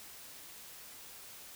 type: silence
effects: white hiss -51 dBFS RMS until 1.55 s